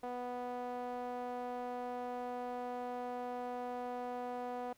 sawtooth tone with band-pass filter, 246.6 Hz, B3, 2 cents flat, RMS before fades -41 dBFS, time 0.03-4.73 s, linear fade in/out 5 ms, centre 680 Hz, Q 2.3, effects pink hiss -69 dBFS RMS until 4.77 s

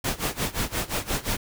pink noise with tremolo, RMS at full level -25 dBFS, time 0.04-1.37 s, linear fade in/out 5 ms, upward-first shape sine, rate 5.7 Hz, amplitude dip 90%, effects none

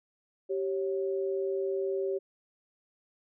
sine tone pair together, 388.5 / 549.4 Hz, G4 / C#5, -16 / -16 cents, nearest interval tritone, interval 600 cents, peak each -29 / -35 dBFS, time 0.49-2.19 s, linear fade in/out 20 ms, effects none

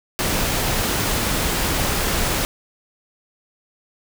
pink noise, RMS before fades -21 dBFS, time 0.19-2.45 s, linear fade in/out 0 ms, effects none

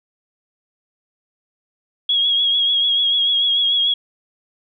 sine tone with vibrato, 3310 Hz, G#7, 6 cents flat, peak -14 dBFS, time 2.09-3.94 s, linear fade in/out 5 ms, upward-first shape triangle, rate 6.8 Hz, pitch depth 42 cents each way, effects none

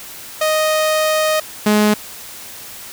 sawtooth tone pair in turn, 622.3 / 210.7 Hz, D#5 / G#3, 0 / +25 cents, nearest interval octave + perfect fifth, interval 1875 cents, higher first, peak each -10 / -7 dBFS, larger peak second, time 0.41-1.4 / 1.66-1.94 s, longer first, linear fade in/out 5 ms, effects white hiss -34 dBFS RMS until 2.92 s

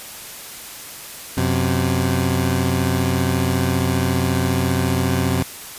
20% pulse tone pair together, 90.6 / 128.57 Hz, F#2 / C3, -36 / -30 cents, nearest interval tritone, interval 606 cents, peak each -15 dBFS, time 1.37-5.43 s, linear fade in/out 5 ms, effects white hiss -35 dBFS RMS until 5.78 s + resampled to 32000 Hz

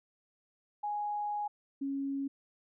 sine tone pair in turn, 830.6 / 275.6 Hz, G#5 / C#4, 0 / -10 cents, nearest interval octave + perfect fifth, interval 1910 cents, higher first, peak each -32 / -32 dBFS, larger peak neither, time 0.83-1.48 / 1.81-2.28 s, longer first, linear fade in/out 10 ms, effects none

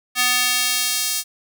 square tone with high-pass filter sweep, 248.7 Hz, B3, 12 cents sharp, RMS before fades -20 dBFS, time 0.15-1.24 s, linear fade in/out 50 ms, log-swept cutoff 1800 to 5500 Hz, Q 0.76, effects none

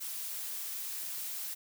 blue noise, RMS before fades -39 dBFS, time 0-1.55 s, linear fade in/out 20 ms, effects none

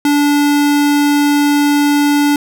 square tone, 290 Hz, D4, 22 cents flat, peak -10 dBFS, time 0.05-2.36 s, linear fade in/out 2 ms, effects none

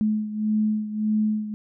sine beating tone pair, 213.8 / 215.5 Hz, A3 / A3, -49 / -36 cents, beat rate 1.7 Hz, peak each -22 / -27 dBFS, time 0.01-1.54 s, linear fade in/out 0 ms, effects none

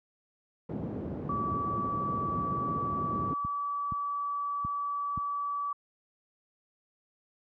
pink band-pass noise, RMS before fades -36 dBFS, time 0.69-3.34 s, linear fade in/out 5 ms, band 110 to 380 Hz, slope 12 dB/octave
sine tone, 1149 Hz, D6, 38 cents flat, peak -30 dBFS, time 1.29-5.73 s, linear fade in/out 5 ms
clicks, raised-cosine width 5 ms, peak -24 dBFS, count 4, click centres 3.449 / 3.922 / 4.649 / 5.176 s
effects high-pass 60 Hz 12 dB/octave

